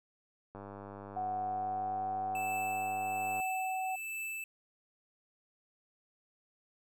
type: click train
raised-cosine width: 1 ms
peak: -32 dBFS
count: 286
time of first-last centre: 0.55-3.4 s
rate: 100 Hz
type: tone with pitch glide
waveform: sine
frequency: 740 to 753.4 Hz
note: F#5 to F#5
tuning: 0 to +31 cents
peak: -33 dBFS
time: 1.16-3.96 s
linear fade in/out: 10 ms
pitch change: +31 cents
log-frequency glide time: 1.38-2.06 s
type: tone with tremolo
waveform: square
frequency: 2637 Hz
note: E7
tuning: in tune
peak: -37 dBFS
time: 2.35-4.44 s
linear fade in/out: 2 ms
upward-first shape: triangle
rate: 1.2 Hz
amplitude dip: 50%
effects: none